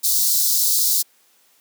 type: high-pass noise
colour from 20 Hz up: white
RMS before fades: -18 dBFS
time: 0.03-1.03 s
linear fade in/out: 20 ms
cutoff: 4000 Hz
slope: 48 dB/octave
effects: white hiss -58 dBFS RMS until 1.6 s + high-pass 200 Hz 12 dB/octave